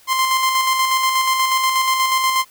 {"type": "tone with tremolo", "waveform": "sawtooth", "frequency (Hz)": 1046, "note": "C6", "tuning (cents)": -1, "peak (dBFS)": -10, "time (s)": [0.07, 2.45], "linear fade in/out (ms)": 50, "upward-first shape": "square", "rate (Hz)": 8.3, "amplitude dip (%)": 35, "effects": ["white hiss -50 dBFS RMS until 2.5 s"]}